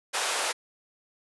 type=high-pass noise; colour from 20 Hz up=pink; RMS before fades=-28 dBFS; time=0.13-0.53 s; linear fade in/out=20 ms; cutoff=530 Hz; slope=24 dB/octave; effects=resampled to 24000 Hz